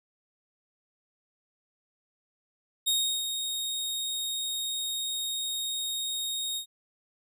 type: tone with ADSR envelope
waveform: sawtooth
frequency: 3729 Hz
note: A#7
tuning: in tune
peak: -20 dBFS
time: 2.86-6.66 s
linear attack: 18 ms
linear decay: 350 ms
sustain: -7 dB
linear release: 91 ms
effects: none